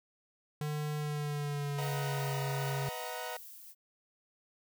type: tone with pitch glide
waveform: square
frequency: 150 to 137.55 Hz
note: D3 to C#3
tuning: +37 to -13 cents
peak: -34 dBFS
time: 0.61-2.89 s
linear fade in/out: 2 ms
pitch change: -150 cents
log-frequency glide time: 0.97-2.36 s
type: noise with tremolo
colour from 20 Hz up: violet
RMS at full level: -49 dBFS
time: 1.78-3.75 s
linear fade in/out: 50 ms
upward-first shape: triangle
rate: 2.6 Hz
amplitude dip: 30%
type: chord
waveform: sawtooth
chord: B major seventh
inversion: none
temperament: equal with one note detuned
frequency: 493.9 / 632.8 / 740 / 932.3 Hz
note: B4 / D#5 / F#5 / A#5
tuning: 0 / +29 / 0 / 0 cents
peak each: -40 dBFS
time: 1.78-3.37 s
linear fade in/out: 5 ms
effects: none